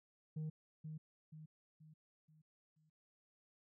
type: tone with echo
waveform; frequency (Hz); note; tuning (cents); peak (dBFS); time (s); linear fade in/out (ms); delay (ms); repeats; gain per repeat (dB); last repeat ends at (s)
sine; 155.56; D#3; 0; -37; 0.36-0.5; 10; 480; 5; -7; 2.9
effects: tanh soft clip ceiling -39 dBFS